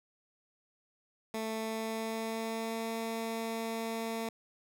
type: tone with pitch glide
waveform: 15% pulse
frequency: 221.3 to 226.2 Hz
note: A3 to A3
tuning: +10 to +48 cents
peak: -28 dBFS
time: 1.34-4.29 s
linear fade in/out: 2 ms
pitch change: +38 cents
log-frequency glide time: 1.53-2.9 s
effects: none